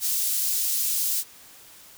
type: high-pass noise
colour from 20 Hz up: white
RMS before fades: -25 dBFS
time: 0-1.24 s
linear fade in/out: 50 ms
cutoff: 5200 Hz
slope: 12 dB/octave
effects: white hiss -49 dBFS RMS until 1.97 s